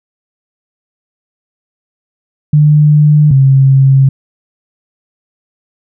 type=tone pair in turn; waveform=sine; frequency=149.8 / 135.09 Hz; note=D3 / C#3; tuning=+35 / -44 cents; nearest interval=major second; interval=179 cents; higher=first; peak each=-3 dBFS; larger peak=neither; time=2.53-3.31 / 3.31-4.09 s; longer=neither; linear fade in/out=5 ms; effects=none